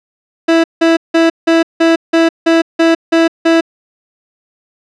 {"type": "tone bursts", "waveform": "30% pulse", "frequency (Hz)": 329.6, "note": "E4", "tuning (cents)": 0, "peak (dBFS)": -4, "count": 10, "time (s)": [0.48, 3.61], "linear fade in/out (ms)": 10, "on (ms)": 160, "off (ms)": 170, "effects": ["low-pass 4000 Hz 12 dB/octave"]}